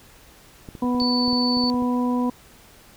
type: clicks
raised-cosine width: 3 ms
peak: -24 dBFS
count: 11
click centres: 0.688 / 0.752 / 0.843 / 0.948 / 1.019 / 1.28 / 1.33 / 1.571 / 1.639 / 1.743 / 1.823 s
type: harmonic tone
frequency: 246.9 Hz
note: B3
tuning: in tune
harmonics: 1 / 2 / 3 / 4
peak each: -20 / -30 / -35 / -29 dBFS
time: 0.82-2.3 s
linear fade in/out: 5 ms
type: tone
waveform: sine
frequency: 4490 Hz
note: C#8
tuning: 21 cents sharp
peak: -23 dBFS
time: 1-1.7 s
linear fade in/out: 0 ms
effects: pink hiss -50 dBFS RMS until 2.96 s